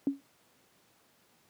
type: tone with exponential decay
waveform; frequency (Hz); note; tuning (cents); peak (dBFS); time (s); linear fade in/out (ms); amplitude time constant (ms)
sine; 277.2; C#4; 0; -21; 0.07-0.21; 1; 30
effects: pink hiss -66 dBFS RMS until 1.49 s + high-pass 150 Hz 12 dB/octave